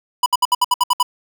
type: tone bursts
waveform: square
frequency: 987.8 Hz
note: B5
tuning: in tune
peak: -12 dBFS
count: 9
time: 0.23-1.029 s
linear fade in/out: 5 ms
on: 31 ms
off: 65 ms
effects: none